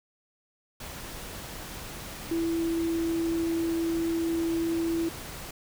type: tone in noise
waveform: sine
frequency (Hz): 331.6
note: E4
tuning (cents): +10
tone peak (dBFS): -25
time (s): 2.31-5.09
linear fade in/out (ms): 5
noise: pink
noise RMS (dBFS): -40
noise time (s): 0.8-5.51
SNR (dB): +12
effects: none